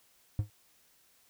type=tone with exponential decay; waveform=triangle; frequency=103.83 Hz; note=G#2; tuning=in tune; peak=-21 dBFS; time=0.39-0.5 s; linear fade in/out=0 ms; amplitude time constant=23 ms; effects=white hiss -66 dBFS RMS until 1.29 s